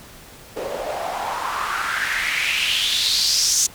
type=noise with band-pass filter sweep; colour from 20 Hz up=white; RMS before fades=-22 dBFS; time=0.56-3.67 s; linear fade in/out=10 ms; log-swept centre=470 to 6600 Hz; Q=4.2; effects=pink hiss -43 dBFS RMS until 3.74 s